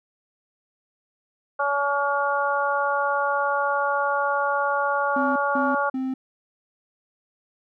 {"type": "harmonic tone", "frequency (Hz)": 283.3, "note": "C#4", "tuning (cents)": 38, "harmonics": [2, 3, 4, 5], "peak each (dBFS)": [-26, -26, -26, -26], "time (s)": [1.59, 5.9], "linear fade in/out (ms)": 10}
{"type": "tone bursts", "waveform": "triangle", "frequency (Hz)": 261.6, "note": "C4", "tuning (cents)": 0, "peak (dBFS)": -22, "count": 3, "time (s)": [5.16, 6.14], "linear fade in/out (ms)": 5, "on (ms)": 200, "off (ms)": 190}
{"effects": []}